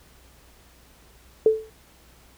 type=tone with exponential decay; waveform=sine; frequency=438.8 Hz; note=A4; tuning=5 cents flat; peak=-10 dBFS; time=1.46-1.7 s; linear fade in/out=2 ms; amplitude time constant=52 ms; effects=added 60 Hz sine -55 dBFS peak until 2.37 s + pink hiss -55 dBFS RMS until 2.37 s